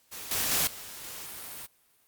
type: noise with level steps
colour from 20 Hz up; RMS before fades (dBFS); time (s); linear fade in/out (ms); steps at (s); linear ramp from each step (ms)
white; -41 / -29 / -26 / -43 / -41; 0.11-1.67; 20; 0.31 / 0.51 / 0.67 / 1.04; 2
effects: white hiss -66 dBFS RMS until 2.07 s + Opus 48 kbps